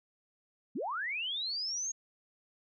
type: linear sweep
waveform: sine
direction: up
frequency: 171 to 6645 Hz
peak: -33 dBFS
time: 0.75-1.92 s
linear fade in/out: 10 ms
effects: none